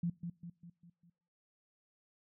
sine tone with echo, 172.2 Hz, F3, 24 cents flat, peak -31 dBFS, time 0.03-0.1 s, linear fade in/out 5 ms, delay 200 ms, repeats 5, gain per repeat -6 dB, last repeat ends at 1.1 s, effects noise-tail reverb RT60 0.8 s tail -23 dB re dry

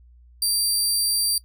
20% pulse tone, 4699 Hz, D8, in tune, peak -14 dBFS, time 0.42-1.38 s, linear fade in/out 2 ms, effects noise-tail reverb RT60 0.1 s tail -19 dB re dry + added 60 Hz sine -48 dBFS peak until 1.44 s

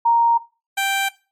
sine / 15% pulse tone pair in turn, 932.3 / 784 Hz, A#5 / G5, 0 / 0 cents, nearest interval minor third, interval 300 cents, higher first, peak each -12 dBFS, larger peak neither, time 0.05-0.38 / 0.77-1.09 s, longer first, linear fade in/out 10 ms, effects noise-tail reverb RT60 0.3 s tail -18 dB re dry + MP3 64 kbps

